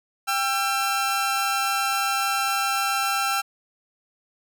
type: tone pair together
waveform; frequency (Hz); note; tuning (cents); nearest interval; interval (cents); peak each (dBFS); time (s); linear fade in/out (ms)
sawtooth; 792 / 1348.2; G5 / E6; +18 / +39; major sixth; 921; -22 / -20; 0.27-3.42; 20
effects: none